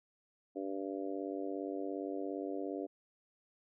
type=harmonic tone; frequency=97.3 Hz; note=G2; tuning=12 cents flat; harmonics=3 / 4 / 5 / 6 / 7; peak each=-40 / -42 / -44 / -46 / -47 dBFS; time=0.55-2.87 s; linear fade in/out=20 ms; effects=none